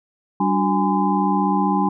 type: tone cluster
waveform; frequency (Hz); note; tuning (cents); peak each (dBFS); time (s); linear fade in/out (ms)
sine; 193.8 / 290 / 364.9 / 824 / 1021; G3 / D4 / F#4 / G#5 / C6; -20 / -22 / -24 / -14 / -43; -20 / -23 / -28 / -21 / -24; 0.4-1.89; 5
effects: none